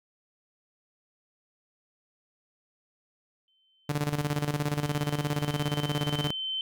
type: tone with exponential growth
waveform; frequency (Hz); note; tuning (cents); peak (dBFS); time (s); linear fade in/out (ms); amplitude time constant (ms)
sine; 3082; G7; -30; -28; 3.48-6.61; 1; 680
type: tone with tremolo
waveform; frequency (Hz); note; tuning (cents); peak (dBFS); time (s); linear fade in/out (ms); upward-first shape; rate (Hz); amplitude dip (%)
sawtooth; 146.83; D3; 0; -21; 3.89-6.31; 5; square; 17; 70
effects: none